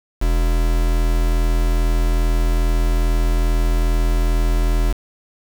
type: tone with quantisation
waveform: triangle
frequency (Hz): 41.2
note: E1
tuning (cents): 0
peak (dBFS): -12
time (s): 0.21-4.93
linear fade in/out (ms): 10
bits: 4
effects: none